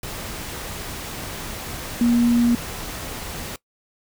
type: tone in noise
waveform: sine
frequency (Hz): 237.8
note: A#3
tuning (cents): +35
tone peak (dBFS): -14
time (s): 2.01-2.55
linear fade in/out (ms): 2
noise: pink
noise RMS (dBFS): -32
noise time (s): 0.03-3.56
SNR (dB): +15
effects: noise-tail reverb RT60 0.1 s tail -20 dB re dry